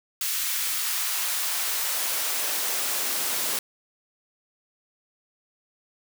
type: noise with high-pass filter sweep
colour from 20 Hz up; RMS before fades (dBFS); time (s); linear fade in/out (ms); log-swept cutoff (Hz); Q
white; -27; 0.21-3.59; 2; 1800 to 200; 0.76
effects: none